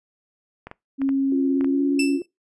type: clicks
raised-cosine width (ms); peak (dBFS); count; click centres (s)
0.5; -21; 6; 0.67 / 0.714 / 1.017 / 1.091 / 1.61 / 1.645
type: tone with pitch glide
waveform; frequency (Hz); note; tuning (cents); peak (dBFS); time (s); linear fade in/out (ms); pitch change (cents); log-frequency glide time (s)
sine; 271.8 to 278.8; C#4 to C#4; -34 to +10; -18; 0.98-2.2; 50; +44; 1.67-1.81
type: tone with vibrato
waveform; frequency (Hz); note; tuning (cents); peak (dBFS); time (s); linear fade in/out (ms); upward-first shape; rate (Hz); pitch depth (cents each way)
sine; 349.2; F4; 0; -26; 1.32-2.22; 2; triangle; 17; 85
type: tone with exponential decay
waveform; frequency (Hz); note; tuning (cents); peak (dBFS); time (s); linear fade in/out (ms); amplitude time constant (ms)
sawtooth; 2651; E7; +9; -17; 1.99-2.26; 5; 58
effects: noise-tail reverb RT60 0.2 s tail -23 dB re dry + resampled to 24000 Hz